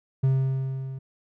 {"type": "tone with level ramp", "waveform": "triangle", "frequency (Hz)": 133.1, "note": "C3", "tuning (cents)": 30, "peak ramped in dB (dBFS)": [-15, -31], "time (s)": [0.23, 0.99], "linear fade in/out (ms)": 10, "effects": []}